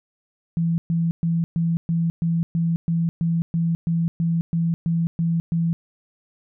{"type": "tone bursts", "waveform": "sine", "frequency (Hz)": 166.9, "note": "E3", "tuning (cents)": 22, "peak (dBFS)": -18, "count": 16, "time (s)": [0.57, 5.73], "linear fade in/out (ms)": 0, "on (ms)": 210, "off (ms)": 120, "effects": []}